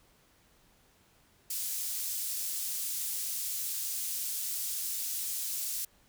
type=high-pass noise; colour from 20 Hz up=pink; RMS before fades=-35 dBFS; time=1.5-5.85 s; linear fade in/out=5 ms; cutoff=7400 Hz; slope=12 dB/octave; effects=pink hiss -65 dBFS RMS until 6.08 s